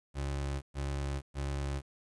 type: tone bursts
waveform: 30% pulse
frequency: 69.5 Hz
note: C#2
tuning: 5 cents sharp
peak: -30 dBFS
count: 3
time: 0.14-1.82 s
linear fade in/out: 50 ms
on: 480 ms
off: 120 ms
effects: resampled to 22050 Hz + 10-bit